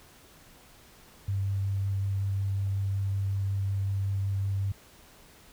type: tone with vibrato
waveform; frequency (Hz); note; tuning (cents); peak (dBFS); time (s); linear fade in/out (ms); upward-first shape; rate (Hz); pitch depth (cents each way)
sine; 98.2; G2; +4; -26; 1.28-4.72; 5; sine; 5.4; 9
effects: pink hiss -55 dBFS RMS until 5.52 s